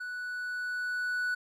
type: tone with level ramp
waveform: triangle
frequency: 1480 Hz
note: F#6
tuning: in tune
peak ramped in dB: -34 to -26 dBFS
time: 0-1.35 s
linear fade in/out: 10 ms
effects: none